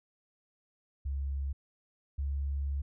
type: tone pair in turn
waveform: sine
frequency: 69 / 69.88 Hz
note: C#2 / C#2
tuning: -7 / +15 cents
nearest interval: unison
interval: 22 cents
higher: second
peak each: -31 / -30 dBFS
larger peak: second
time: 1.05-1.53 / 2.18-2.82 s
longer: second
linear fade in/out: 10 ms
effects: none

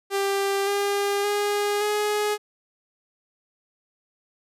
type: tone with pitch steps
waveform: sawtooth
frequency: 395.2 / 402.8 / 410.6 / 418.5 Hz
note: G4 / G4 / G#4 / G#4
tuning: +14 / +47 / -20 / +13 cents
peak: -18 dBFS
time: 0.1-2.38 s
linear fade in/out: 50 ms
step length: 570 ms
effects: resampled to 32000 Hz

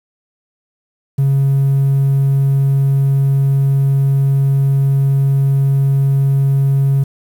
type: tone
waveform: triangle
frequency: 137.4 Hz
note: C#3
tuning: 15 cents flat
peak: -7 dBFS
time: 1.18-7.04 s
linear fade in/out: 10 ms
effects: tanh soft clip ceiling -5 dBFS + 7-bit

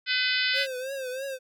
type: harmonic tone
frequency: 505 Hz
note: B4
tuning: 39 cents sharp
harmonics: 3 / 4 / 5 / 6 / 7 / 8 / 9 / 10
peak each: -29 / -30 / -31 / -32 / -32 / -33 / -34 / -34 dBFS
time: 0.06-0.67 s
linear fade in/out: 50 ms
type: tone with vibrato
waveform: square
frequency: 526 Hz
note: C5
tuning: 9 cents sharp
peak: -32 dBFS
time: 0.53-1.39 s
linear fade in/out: 50 ms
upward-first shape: triangle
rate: 3.1 Hz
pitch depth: 100 cents each way
effects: none

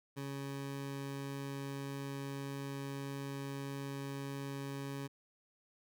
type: tone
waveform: 20% pulse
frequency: 138.59 Hz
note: C#3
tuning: in tune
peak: -35 dBFS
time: 0.16-5.08 s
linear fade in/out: 20 ms
effects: none

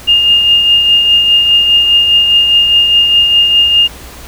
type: tone with tremolo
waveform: sine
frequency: 2826 Hz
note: F7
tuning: 20 cents sharp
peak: -3 dBFS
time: 0.07-3.88 s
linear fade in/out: 20 ms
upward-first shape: triangle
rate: 4.9 Hz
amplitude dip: 45%
effects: added 60 Hz sine -34 dBFS peak until 4.27 s + pink hiss -32 dBFS RMS until 4.27 s

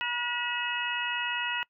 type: harmonic tone with a mistuned harmonic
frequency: 482 Hz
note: B4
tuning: 42 cents flat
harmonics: 2 / 3 / 4 / 5 / 6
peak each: -35 / -35 / -35 / -35 / -35 dBFS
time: 0.01-1.63 s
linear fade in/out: 0 ms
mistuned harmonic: 5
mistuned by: +120 cents
effects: noise-tail reverb RT60 0.1 s tail -24 dB re dry

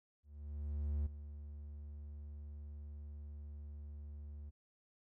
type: tone with ADSR envelope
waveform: triangle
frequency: 73.3 Hz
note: D2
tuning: 3 cents flat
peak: -31 dBFS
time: 0.23-4.51 s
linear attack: 830 ms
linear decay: 11 ms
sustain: -13 dB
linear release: 25 ms
effects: none

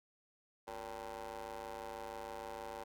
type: ring-modulated tone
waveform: 20% pulse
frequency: 106.3 Hz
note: G#2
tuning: 41 cents sharp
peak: -36 dBFS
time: 0.67-2.84 s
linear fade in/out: 10 ms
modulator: 677 Hz
effects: none

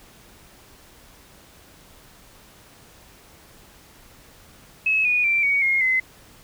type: tone with pitch steps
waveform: sine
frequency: 2579 / 2463 / 2351 / 2245 / 2144 / 2047 Hz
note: E7 / D#7 / D7 / C#7 / C7 / C7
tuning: -39 / -18 / +1 / +21 / +42 / -38 cents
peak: -17 dBFS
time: 4.86-6 s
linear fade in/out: 5 ms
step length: 190 ms
effects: pink hiss -50 dBFS RMS until 6.43 s

